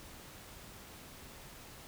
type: silence
effects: pink hiss -52 dBFS RMS until 1.87 s